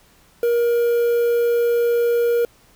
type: tone with quantisation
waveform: triangle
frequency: 472.9 Hz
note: A#4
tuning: 25 cents sharp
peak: -13 dBFS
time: 0.43-2.45 s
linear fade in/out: 2 ms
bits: 6
effects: pink hiss -54 dBFS RMS until 2.75 s